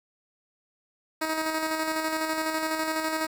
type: tone with tremolo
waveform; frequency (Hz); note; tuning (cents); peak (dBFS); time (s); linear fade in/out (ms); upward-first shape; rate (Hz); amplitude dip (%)
10% pulse; 316.4; D#4; +29; -17; 1.21-3.27; 10; square; 12; 35
effects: 9-bit